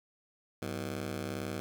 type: ring-modulated tone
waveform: 15% pulse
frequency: 141.9 Hz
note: C#3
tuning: 41 cents sharp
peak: -26 dBFS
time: 0.62-1.6 s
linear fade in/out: 0 ms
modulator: 39.9 Hz
effects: none